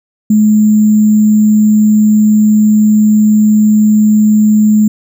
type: tone with sample-and-hold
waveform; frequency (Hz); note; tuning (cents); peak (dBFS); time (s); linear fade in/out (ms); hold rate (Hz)
sine; 213; G#3; +44; -4; 0.3-4.88; 5; 7350
effects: none